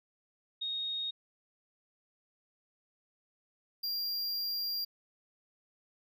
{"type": "tone pair in turn", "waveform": ["sine", "square"], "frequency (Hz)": [3729, 4769], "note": ["A#7", "D8"], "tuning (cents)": [0, 26], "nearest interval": "major third", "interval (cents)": 426, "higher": "second", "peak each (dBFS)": [-33, -33], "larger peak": "neither", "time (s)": [[0.61, 1.11], [3.83, 4.85]], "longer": "second", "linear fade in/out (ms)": 10, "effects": []}